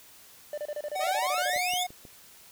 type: tone bursts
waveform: triangle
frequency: 594 Hz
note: D5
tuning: 20 cents sharp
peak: -29 dBFS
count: 14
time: 0.53-1.578 s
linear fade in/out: 2 ms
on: 47 ms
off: 30 ms
type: tone with pitch glide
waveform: square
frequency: 750 to 724.5 Hz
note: F#5 to F#5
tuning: +23 to -37 cents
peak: -30 dBFS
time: 0.95-1.87 s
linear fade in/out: 10 ms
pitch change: -60 cents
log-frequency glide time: 1.22-1.39 s
type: exponential sweep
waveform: sawtooth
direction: up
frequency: 594 to 3667 Hz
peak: -26 dBFS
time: 1-1.84 s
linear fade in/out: 10 ms
type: clicks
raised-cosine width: 2 ms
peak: -34 dBFS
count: 4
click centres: 1.562 / 1.736 / 1.905 / 2.052 s
effects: white hiss -53 dBFS RMS until 2.51 s